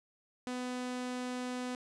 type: tone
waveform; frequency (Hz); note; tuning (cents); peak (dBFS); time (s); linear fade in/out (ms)
sawtooth; 250; B3; +21; -32; 0.47-1.75; 0
effects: resampled to 22050 Hz + 11-bit